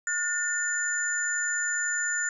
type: tone cluster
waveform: sine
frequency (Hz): 1438 / 1792 / 7050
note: F#6 / A6 / A8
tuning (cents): -50 / +31 / +2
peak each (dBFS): -30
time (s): 0.07-2.29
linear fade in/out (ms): 2
effects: none